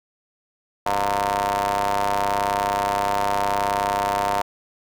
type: ring-modulated tone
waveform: sawtooth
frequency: 99.2 Hz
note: G2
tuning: 21 cents sharp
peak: -13 dBFS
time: 0.86-4.42 s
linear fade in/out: 5 ms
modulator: 809 Hz
effects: none